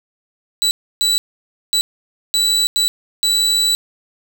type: tone bursts at uneven times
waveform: 35% pulse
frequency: 3951 Hz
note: B7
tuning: in tune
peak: -11 dBFS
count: 6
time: 0.62-0.71 / 1.01-1.18 / 1.73-1.81 / 2.34-2.67 / 2.76-2.88 / 3.23-3.75 s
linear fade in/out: 0 ms
effects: none